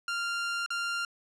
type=tone with dropouts; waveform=sawtooth; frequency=1392 Hz; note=F6; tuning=6 cents flat; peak=-26 dBFS; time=0.08-1.05 s; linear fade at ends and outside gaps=2 ms; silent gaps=0.662-0.704 s; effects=low-pass 7000 Hz 12 dB/octave